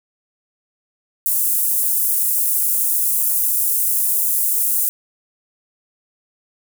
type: high-pass noise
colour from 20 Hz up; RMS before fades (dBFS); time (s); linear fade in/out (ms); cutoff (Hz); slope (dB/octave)
pink; -18; 1.26-4.89; 0; 10000; 24
effects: none